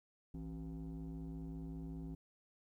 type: tone with frequency modulation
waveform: sine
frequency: 164.81 Hz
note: E3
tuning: in tune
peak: -40 dBFS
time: 0.34-2.15 s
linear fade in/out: 5 ms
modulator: 105 Hz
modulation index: 1.2
effects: tanh soft clip ceiling -42 dBFS + 13-bit